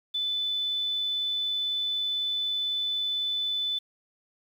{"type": "tone", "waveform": "sine", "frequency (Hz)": 3502, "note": "A7", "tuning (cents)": -9, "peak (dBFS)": -26, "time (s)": [0.14, 3.79], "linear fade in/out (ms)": 10, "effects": ["9-bit"]}